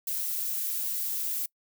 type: noise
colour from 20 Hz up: violet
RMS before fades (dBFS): -31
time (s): 0.07-1.46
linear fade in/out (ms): 5
effects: noise-tail reverb RT60 0.1 s tail -25 dB re dry